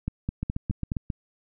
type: two click trains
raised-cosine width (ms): 5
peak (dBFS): -16 / -15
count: 6 / 5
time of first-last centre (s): 0.43-1.102 / 0.08-0.919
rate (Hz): 7.44 / 4.77
effects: none